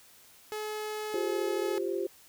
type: tone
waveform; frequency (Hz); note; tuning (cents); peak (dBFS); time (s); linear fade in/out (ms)
sawtooth; 426.7; G#4; +47; -30; 0.52-1.78; 0
type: chord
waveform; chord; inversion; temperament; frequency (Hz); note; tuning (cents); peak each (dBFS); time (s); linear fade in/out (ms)
sine; F suspended second; none; just; 349.2 / 392.9 / 523.8; F4 / G4 / C5; 0 / +4 / +2; -33 / -32 / -37; 1.14-2.07; 2
effects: white hiss -57 dBFS RMS until 2.28 s